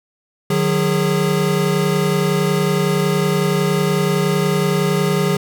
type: tone cluster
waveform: square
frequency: 151.6 / 182.4 / 409.2 Hz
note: D#3 / F#3 / G#4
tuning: -45 / -24 / -26 cents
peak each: -20 dBFS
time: 0.5-5.37 s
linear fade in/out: 5 ms
effects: none